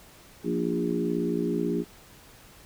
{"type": "harmonic tone with a mistuned harmonic", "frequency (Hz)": 58.27, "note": "A#1", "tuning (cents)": 0, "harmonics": [3, 4, 5, 6, 7], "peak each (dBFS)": [-31, -31, -31, -31, -31], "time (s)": [0.43, 1.85], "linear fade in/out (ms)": 50, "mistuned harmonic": 5, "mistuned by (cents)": 25, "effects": ["pink hiss -52 dBFS RMS until 2.65 s"]}